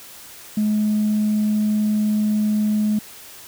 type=tone; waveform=sine; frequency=212 Hz; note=G#3; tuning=36 cents sharp; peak=-15 dBFS; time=0.57-2.99 s; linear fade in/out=5 ms; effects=tanh soft clip ceiling -13 dBFS + white hiss -41 dBFS RMS until 3.47 s